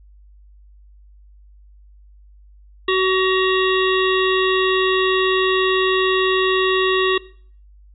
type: harmonic tone with a mistuned harmonic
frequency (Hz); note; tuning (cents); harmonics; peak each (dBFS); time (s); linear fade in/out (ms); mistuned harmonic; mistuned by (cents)
376.5; F#4; +30; 1 / 3 / 5 / 7 / 9 / 10; -17 / -22 / -24 / -25 / -27 / -27; 2.88-7.18; 5; 7; +84
effects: noise-tail reverb RT60 0.5 s tail -19 dB re dry + added 50 Hz sine -44 dBFS peak until 7.94 s